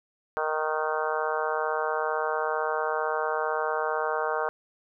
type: harmonic tone with a mistuned harmonic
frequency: 155.56 Hz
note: D#3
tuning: in tune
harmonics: 3 / 4 / 5 / 6 / 7 / 8 / 9 / 10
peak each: -31 / -32 / -33 / -34 / -34 / -35 / -36 / -36 dBFS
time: 0.37-4.49 s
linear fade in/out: 0 ms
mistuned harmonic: 10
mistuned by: -20 cents
effects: none